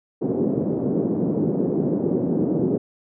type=band-pass noise; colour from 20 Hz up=white; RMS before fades=-22 dBFS; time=0.21-2.78 s; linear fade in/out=10 ms; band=150 to 400 Hz; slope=24 dB/octave; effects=none